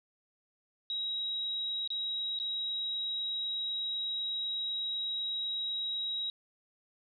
sine tone with dropouts, 3832 Hz, A#7, 47 cents sharp, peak -32 dBFS, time 0.9-6.3 s, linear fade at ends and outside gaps 1 ms, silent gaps 1.876-1.903 / 2.389-2.399 s, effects none

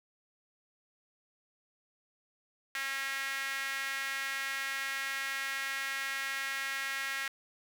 sawtooth tone with high-pass filter, 271.6 Hz, C#4, 35 cents flat, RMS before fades -36 dBFS, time 2.75-7.28 s, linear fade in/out 2 ms, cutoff 1800 Hz, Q 3, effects none

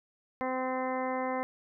harmonic tone, 257.9 Hz, C4, 25 cents flat, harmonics 1 / 2 / 3 / 4 / 5 / 6 / 7 / 8, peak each -36 / -34 / -36 / -37 / -45 / -50 / -45 / -43 dBFS, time 0.41-1.43 s, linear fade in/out 0 ms, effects none

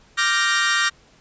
sawtooth chord, G minor seventh, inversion second, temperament equal with one note detuned, 1174.7 / 1396.9 / 1561.7 / 1864.7 Hz, D6 / F6 / G6 / Bb6, 0 / 0 / -7 / 0 cents, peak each -21 / -20 / -20 / -17 dBFS, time 0.17-0.9 s, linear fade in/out 20 ms, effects pink hiss -54 dBFS RMS until 1.2 s + resampled to 16000 Hz

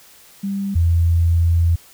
sine tone pair in turn, 197.7 / 84.28 Hz, G3 / E2, +15 / +39 cents, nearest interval octave + minor third, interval 1476 cents, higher first, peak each -20 / -12 dBFS, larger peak second, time 0.43-0.75 / 0.75-1.76 s, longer second, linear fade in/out 10 ms, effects white hiss -47 dBFS RMS until 1.93 s

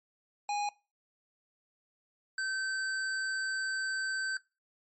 square tone pair in turn, 824 / 1545.2 Hz, G#5 / G6, -14 / -25 cents, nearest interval major seventh, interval 1089 cents, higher second, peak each -31 / -32 dBFS, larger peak first, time 0.49-0.69 / 2.38-4.37 s, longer second, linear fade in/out 2 ms, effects noise-tail reverb RT60 0.3 s tail -23 dB re dry + MP3 32 kbps

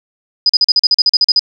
sine tone bursts, 4978 Hz, D#8, in tune, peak -6 dBFS, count 13, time 0.46-1.394 s, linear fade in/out 2 ms, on 34 ms, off 41 ms, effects none

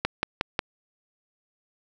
click train, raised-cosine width 0.3 ms, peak -7 dBFS, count 4, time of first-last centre 0.05-0.592 s, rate 5.54 Hz, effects none

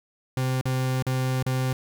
40% pulse tone with dropouts, 129.5 Hz, C3, 17 cents flat, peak -22 dBFS, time 0.37-1.73 s, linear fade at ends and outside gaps 2 ms, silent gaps 0.612-0.655 / 1.025-1.066 / 1.428-1.463 s, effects 10-bit

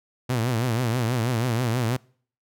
sawtooth tone with vibrato, 119.5 Hz, A#2, 43 cents sharp, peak -18 dBFS, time 0.29-1.97 s, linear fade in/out 10 ms, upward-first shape triangle, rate 6.2 Hz, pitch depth 160 cents each way, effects noise-tail reverb RT60 0.5 s tail -25 dB re dry

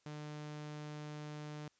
sawtooth tone, 150 Hz, D3, 37 cents sharp, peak -40 dBFS, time 0.06-1.68 s, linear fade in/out 2 ms, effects white hiss -75 dBFS RMS until 1.79 s + resampled to 16000 Hz

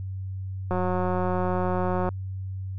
click train, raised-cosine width 1 ms, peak -14 dBFS, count 252, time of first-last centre 0.71-2.089 s, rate 182 Hz, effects added 95 Hz sine -30 dBFS peak until 2.78 s

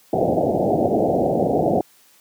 white low-pass noise, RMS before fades -18 dBFS, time 0.13-1.81 s, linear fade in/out 2 ms, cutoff 770 Hz, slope 96 dB/octave, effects white hiss -54 dBFS RMS until 2.2 s + high-pass 150 Hz 12 dB/octave

